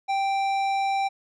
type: tone with tanh clipping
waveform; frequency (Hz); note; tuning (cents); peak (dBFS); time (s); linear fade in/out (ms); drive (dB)
triangle; 784; G5; 0; -24; 0.08-1.09; 20; 17
effects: none